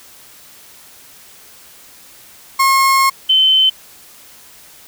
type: tone pair in turn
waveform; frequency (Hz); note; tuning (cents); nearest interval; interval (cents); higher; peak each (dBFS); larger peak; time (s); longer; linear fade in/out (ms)
35% pulse / sine; 1079 / 3069; C#6 / G7; -47 / -37; octave + tritone; 1810; second; -8 / -8; neither; 2.59-3.1 / 3.29-3.7; first; 10
effects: white hiss -42 dBFS RMS until 4.87 s